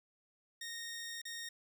15% pulse tone with dropouts, 1854 Hz, A#6, 10 cents flat, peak -36 dBFS, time 0.61-1.49 s, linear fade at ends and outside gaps 5 ms, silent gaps 1.217-1.252 s, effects none

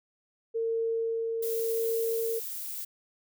sine tone with tremolo, 455 Hz, A#4, 42 cents flat, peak -26 dBFS, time 0.54-2.4 s, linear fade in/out 20 ms, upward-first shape sine, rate 0.91 Hz, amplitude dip 25%
violet noise, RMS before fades -37 dBFS, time 1.42-2.85 s, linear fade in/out 10 ms
effects none

